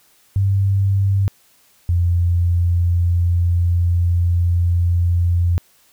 sine tone pair in turn, 98 / 86.93 Hz, G2 / F2, 0 / -7 cents, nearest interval major second, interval 207 cents, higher first, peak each -13 / -13 dBFS, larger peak neither, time 0.36-1.28 / 1.89-5.58 s, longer second, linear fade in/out 0 ms, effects white hiss -55 dBFS RMS until 5.92 s

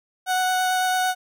30% pulse tone with vibrato, 740 Hz, F#5, in tune, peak -17 dBFS, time 0.26-1.15 s, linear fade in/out 50 ms, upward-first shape sine, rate 9 Hz, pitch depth 8 cents each way, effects none

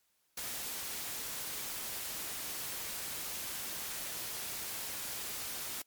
white noise, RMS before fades -40 dBFS, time 0.37-5.82 s, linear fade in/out 5 ms, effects white hiss -75 dBFS RMS until 5.86 s + MP3 96 kbps

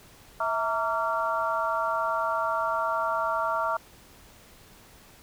harmonic tone with a mistuned harmonic, 229.7 Hz, A#3, 25 cents flat, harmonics 3 / 4 / 5 / 6, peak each -30 / -30 / -30 / -30 dBFS, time 0.4-3.77 s, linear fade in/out 5 ms, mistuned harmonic 3, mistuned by -94 cents, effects pink hiss -53 dBFS RMS until 5.22 s

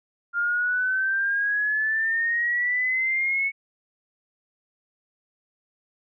sine exponential sweep, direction up, 1396.9 to 2217 Hz, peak -21 dBFS, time 0.33-3.52 s, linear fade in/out 50 ms, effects none

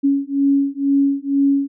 sine beating tone pair, 277.2 / 279.3 Hz, C#4 / C#4, 0 / +13 cents, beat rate 2.1 Hz, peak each -17 dBFS, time 0.03-1.68 s, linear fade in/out 20 ms, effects none

